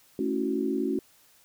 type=chord; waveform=sine; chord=F# minor seventh; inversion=first; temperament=equal; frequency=220 / 277.2 / 329.6 / 370 Hz; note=A3 / C#4 / E4 / F#4; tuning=0 / 0 / 0 / 0 cents; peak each=-32 / -29 / -33 / -30 dBFS; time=0.19-0.99 s; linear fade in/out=2 ms; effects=white hiss -60 dBFS RMS until 1.44 s